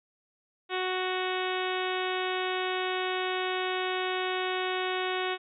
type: harmonic tone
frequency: 370 Hz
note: F#4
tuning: in tune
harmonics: 1 / 2 / 3 / 4 / 5 / 6 / 7 / 8 / 9 / 10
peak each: -32 / -35 / -37 / -38 / -39 / -40 / -40 / -41 / -42 / -42 dBFS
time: 0.69-5.38 s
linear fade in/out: 50 ms
effects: none